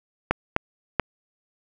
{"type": "clicks", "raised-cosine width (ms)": 0.5, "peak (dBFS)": -4, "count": 3, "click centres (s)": [0.31, 0.564, 0.997], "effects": []}